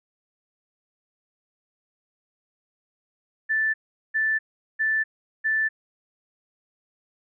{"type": "tone bursts", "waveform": "sine", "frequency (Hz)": 1760, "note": "A6", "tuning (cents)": 0, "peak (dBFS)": -20, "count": 4, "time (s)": [3.49, 5.69], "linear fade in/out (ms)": 20, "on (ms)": 250, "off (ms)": 400, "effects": []}